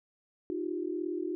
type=tone cluster; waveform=sine; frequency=309.1 / 351.6 / 388.6 Hz; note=D#4 / F4 / G4; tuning=-11 / +12 / -15 cents; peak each=-36 / -34 / -39 dBFS; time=0.5-1.35 s; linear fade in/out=0 ms; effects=none